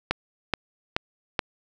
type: click train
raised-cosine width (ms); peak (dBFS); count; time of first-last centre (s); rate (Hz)
0.3; -6; 4; 0.11-1.392; 2.34
effects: none